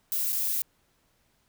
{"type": "noise with dropouts", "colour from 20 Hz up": "violet", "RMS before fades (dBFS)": -28, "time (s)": [0.12, 0.62], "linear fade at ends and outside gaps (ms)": 1, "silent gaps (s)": [0.323, 0.327], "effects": ["pink hiss -69 dBFS RMS until 1.48 s"]}